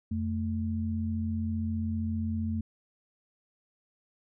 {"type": "tone pair together", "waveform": "sine", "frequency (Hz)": [88.2, 221.2], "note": ["F2", "A3"], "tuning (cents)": [18, 9], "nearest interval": "octave + major third", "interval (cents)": 1591, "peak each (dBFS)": [-31, -31], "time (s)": [0.11, 2.61], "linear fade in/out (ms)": 5, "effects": []}